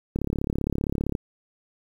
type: click train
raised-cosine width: 3 ms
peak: -13 dBFS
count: 36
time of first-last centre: 0.16-1.152 s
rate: 35.3 Hz
effects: 8-bit